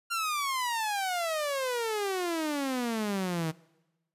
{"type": "exponential sweep", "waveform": "sawtooth", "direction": "down", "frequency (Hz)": [1400, 155.56], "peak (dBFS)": -25, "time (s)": [0.1, 3.52], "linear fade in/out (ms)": 20, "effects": ["noise-tail reverb RT60 1.0 s tail -22 dB re dry", "resampled to 32000 Hz"]}